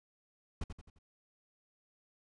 brown noise with echo, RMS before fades -36 dBFS, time 0.61-0.64 s, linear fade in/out 5 ms, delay 87 ms, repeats 4, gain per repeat -7 dB, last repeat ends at 0.988 s, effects resampled to 22050 Hz

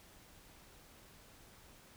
silence, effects pink hiss -60 dBFS RMS until 1.96 s

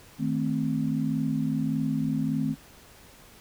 sine chord, A diminished, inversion second, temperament equal with one note detuned, 156.46 / 220 / 261.6 Hz, Eb3 / A3 / C4, +10 / 0 / 0 cents, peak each -29 / -29 / -28 dBFS, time 0.18-2.56 s, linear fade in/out 50 ms, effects pink hiss -52 dBFS RMS until 3.4 s

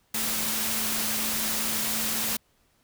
sine tone in noise, 220 Hz, A3, in tune, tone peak -38 dBFS, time 0.14-2.37 s, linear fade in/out 5 ms, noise white, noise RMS -28 dBFS, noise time 0.14-2.37 s, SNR -13 dB, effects pink hiss -67 dBFS RMS until 2.83 s

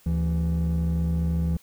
triangle tone pair together, 74.9 / 167.03 Hz, D2 / E3, +35 / +23 cents, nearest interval octave + major second, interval 1388 cents, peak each -21 dBFS, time 0.06-1.57 s, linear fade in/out 5 ms, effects tanh soft clip ceiling -17 dBFS + white hiss -57 dBFS RMS until 1.62 s

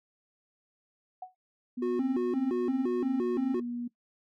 sine tone with exponential decay, 740 Hz, F#5, in tune, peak -34 dBFS, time 1.22-1.35 s, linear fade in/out 5 ms, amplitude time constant 27 ms
sine tone with pitch glide, 246.9 to 240.7 Hz, B3 to B3, 0 to -44 cents, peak -32 dBFS, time 1.77-3.88 s, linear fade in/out 10 ms, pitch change -44 cents, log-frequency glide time 3.02-3.1 s
triangle tone with vibrato, 311.1 Hz, D#4, in tune, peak -25 dBFS, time 1.82-3.6 s, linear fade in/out 5 ms, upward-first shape square, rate 2.9 Hz, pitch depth 270 cents each way
effects noise-tail reverb RT60 0.1 s tail -18 dB re dry

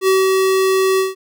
square tone with ADSR envelope, 380.7 Hz, F#4, 49 cents sharp, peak -11 dBFS, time 0.01-1.15 s, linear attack 66 ms, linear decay 190 ms, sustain -2 dB, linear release 160 ms, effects none

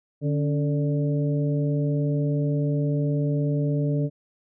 harmonic tone with a mistuned harmonic, 146.83 Hz, D3, in tune, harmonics 1 / 2 / 3 / 4, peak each -22 / -28 / -32 / -34 dBFS, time 0.21-4.1 s, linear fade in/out 50 ms, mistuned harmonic 2, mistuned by -62 cents, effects none

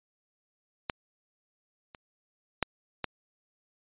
clicks, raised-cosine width 0.3 ms, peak -13 / -29 / -9 / -14 dBFS, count 4, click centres 0.898 / 1.948 / 2.627 / 3.043 s, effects resampled to 8000 Hz

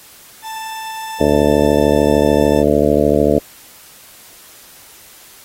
40% pulse tone, 884 Hz, A5, 8 cents sharp, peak -24 dBFS, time 0.42-2.64 s, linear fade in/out 50 ms
harmonic tone, 73.42 Hz, D2, in tune, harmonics 1 / 2 / 3 / 4 / 5 / 6 / 7 / 8 / 9, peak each -23 / -23 / -19 / -17 / -22 / -16 / -18 / -18 / -21 dBFS, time 1.2-3.39 s, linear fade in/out 5 ms
effects white hiss -42 dBFS RMS until 5.44 s + AAC 48 kbps

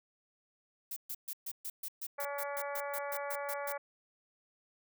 violet noise bursts, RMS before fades -40 dBFS, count 16, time 0.91-3.724 s, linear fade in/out 5 ms, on 54 ms, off 130 ms
harmonic tone, 284.3 Hz, C#4, 44 cents sharp, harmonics 2 / 3 / 4 / 5 / 6 / 7 / 8, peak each -39 / -43 / -45 / -47 / -49 / -50 / -51 dBFS, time 2.18-3.78 s, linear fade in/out 10 ms
effects none

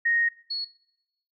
sine tone pair in turn, 1864.7 / 4361 Hz, A#6 / C#8, 0 / -29 cents, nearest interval octave + minor third, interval 1471 cents, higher second, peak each -20 / -27 dBFS, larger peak first, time 0.05-0.29 / 0.5-0.65 s, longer first, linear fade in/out 10 ms, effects noise-tail reverb RT60 0.8 s tail -20 dB re dry

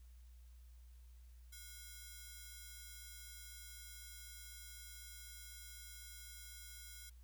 5% pulse ring-modulated tone, 1812 Hz, A#6, 50 cents flat, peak -39 dBFS, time 1.52-7.1 s, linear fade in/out 10 ms, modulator 350 Hz, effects added 60 Hz sine -56 dBFS peak until 7.23 s + white hiss -75 dBFS RMS until 7.23 s

